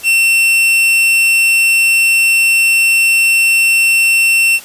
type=tone; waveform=45% pulse; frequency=2700 Hz; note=E7; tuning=41 cents sharp; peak=-8 dBFS; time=0.03-4.6 s; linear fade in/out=50 ms; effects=white hiss -34 dBFS RMS until 4.64 s + resampled to 32000 Hz